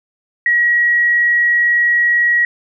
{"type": "tone", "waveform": "sine", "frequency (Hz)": 1909, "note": "A#6", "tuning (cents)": 41, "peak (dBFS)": -10, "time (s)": [0.46, 2.45], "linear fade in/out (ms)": 2, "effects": []}